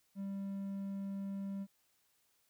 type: tone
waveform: triangle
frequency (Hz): 196.6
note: G3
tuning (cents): +5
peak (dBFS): -36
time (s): 0.15-1.67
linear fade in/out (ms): 50
effects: white hiss -75 dBFS RMS until 2.49 s